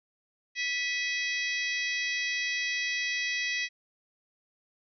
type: harmonic tone with a mistuned harmonic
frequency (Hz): 655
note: E5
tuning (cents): -11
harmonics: 3 / 4 / 5 / 6 / 7 / 8 / 9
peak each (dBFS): -31 / -34 / -39 / -40 / -42 / -42 / -42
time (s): 0.55-3.69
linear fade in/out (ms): 50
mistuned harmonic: 4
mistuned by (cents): -62
effects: none